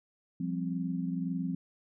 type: chord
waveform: sine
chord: F suspended second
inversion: none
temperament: just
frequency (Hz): 174.61 / 196.44 / 261.9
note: F3 / G3 / C4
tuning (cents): 0 / +4 / +2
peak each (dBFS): -33 / -38 / -35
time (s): 0.4-1.55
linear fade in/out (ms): 5
effects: none